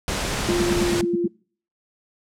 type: noise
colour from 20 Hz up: pink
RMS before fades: -25 dBFS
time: 0.08-1.01 s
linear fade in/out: 0 ms
type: tone with pitch glide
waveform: sine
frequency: 349.2 to 346.2 Hz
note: F4 to F4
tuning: 0 to -15 cents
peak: -20 dBFS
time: 0.48-1.28 s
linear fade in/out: 10 ms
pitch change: -15 cents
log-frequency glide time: 0.87-0.92 s
type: tone bursts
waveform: sine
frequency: 207.7 Hz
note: G#3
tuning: in tune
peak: -19 dBFS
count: 8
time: 0.49-1.263 s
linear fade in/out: 5 ms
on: 24 ms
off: 83 ms
effects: noise-tail reverb RT60 0.5 s tail -26 dB re dry + low-pass 9000 Hz 12 dB/octave